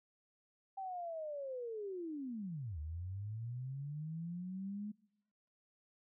sine linear two-way sweep, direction down then up, 784 to 73.42 to 212.1 Hz, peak -40 dBFS, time 0.77-4.92 s, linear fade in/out 10 ms, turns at 2.79 s, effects noise-tail reverb RT60 1.0 s tail -25 dB re dry

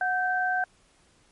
sine tone pair together, 734 / 1555.3 Hz, F#5 / G6, -14 / -14 cents, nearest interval octave + minor second, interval 1300 cents, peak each -26 dBFS, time 0.01-0.64 s, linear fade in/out 2 ms, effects pink hiss -62 dBFS RMS until 1.31 s + MP3 48 kbps

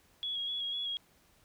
sine tone with vibrato, 3333 Hz, G#7, 5 cents sharp, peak -33 dBFS, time 0.23-0.97 s, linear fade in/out 0 ms, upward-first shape square, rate 4 Hz, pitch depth 22 cents each way, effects pink hiss -66 dBFS RMS until 1.44 s

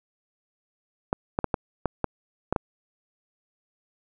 clicks, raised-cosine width 1 ms, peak -9 dBFS, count 8, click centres 1.129 / 1.389 / 1.443 / 1.542 / 1.857 / 2.043 / 2.526 / 2.562 s, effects none

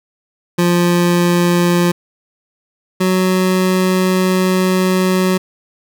25% pulse tone pair in turn, 174.7 / 185.47 Hz, F3 / F#3, +1 / +4 cents, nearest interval minor second, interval 103 cents, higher second, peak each -7 / -8 dBFS, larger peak first, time 0.58-1.92 / 3-5.38 s, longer second, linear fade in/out 10 ms, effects none

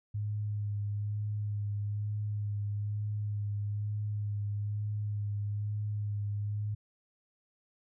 sine tone with vibrato, 103.83 Hz, G#2, in tune, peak -31 dBFS, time 0.14-6.75 s, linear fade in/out 10 ms, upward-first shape sine, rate 1.1 Hz, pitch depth 19 cents each way, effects none

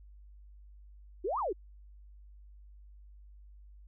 sine exponential two-way sweep, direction up then down, 329.6 to 1259 to 329.6 Hz, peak -30 dBFS, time 1.24-1.53 s, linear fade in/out 10 ms, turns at 1.39 s, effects added 50 Hz sine -51 dBFS peak until 3.87 s

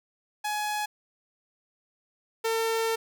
sawtooth tone pair in turn, 841 / 451.5 Hz, G#5 / A4, +22 / +45 cents, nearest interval major seventh, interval 1077 cents, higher first, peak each -24 / -21 dBFS, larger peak second, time 0.44-0.86 / 2.44-2.96 s, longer second, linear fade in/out 10 ms, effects none

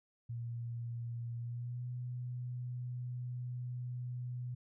sine tone with pitch glide, 117.9 to 123.62 Hz, A#2 to B2, +20 to +2 cents, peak -38 dBFS, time 0.29-4.55 s, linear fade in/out 10 ms, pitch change +82 cents, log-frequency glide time 1.37-1.87 s, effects none

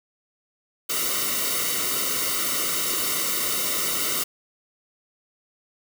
white noise with comb filter, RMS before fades -25 dBFS, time 0.89-4.24 s, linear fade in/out 10 ms, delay 1.2 ms, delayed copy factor -0.9, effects none

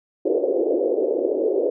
white band-pass noise, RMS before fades -21 dBFS, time 0.25-1.7 s, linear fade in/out 5 ms, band 330 to 530 Hz, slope 48 dB/octave, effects none

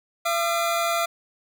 25% pulse tone pair together, 678 / 1208.1 Hz, E5 / D6, +49 / +49 cents, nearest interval minor seventh, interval 1000 cents, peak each -19 / -24 dBFS, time 0.25-1.06 s, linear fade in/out 10 ms, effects none

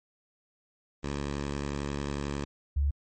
10% pulse / sine tone pair in turn, 71.1 / 71.1 Hz, C#2 / C#2, +45 / +45 cents, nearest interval unison, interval 0 cents, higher neither, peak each -23 dBFS, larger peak neither, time 1.03-2.45 / 2.76-2.91 s, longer first, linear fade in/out 10 ms, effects MP3 32 kbps

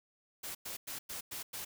white noise bursts, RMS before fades -42 dBFS, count 6, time 0.43-1.65 s, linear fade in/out 10 ms, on 120 ms, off 100 ms, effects none

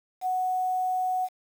sine tone with quantisation, 740 Hz, F#5, in tune, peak -24 dBFS, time 0.21-1.29 s, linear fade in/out 50 ms, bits 8, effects none

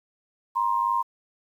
sine tone pair together, 947 / 1050.3 Hz, A#5 / C6, +27 / +6 cents, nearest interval major second, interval 179 cents, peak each -24 / -24 dBFS, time 0.55-1.03 s, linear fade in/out 20 ms, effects 9-bit

